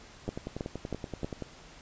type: two click trains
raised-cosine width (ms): 2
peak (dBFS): -22 / -19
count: 13 / 4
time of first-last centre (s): 0.28-1.423 / 0.29-1.245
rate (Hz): 10.5 / 3.14
effects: pink hiss -52 dBFS RMS until 1.81 s + resampled to 16000 Hz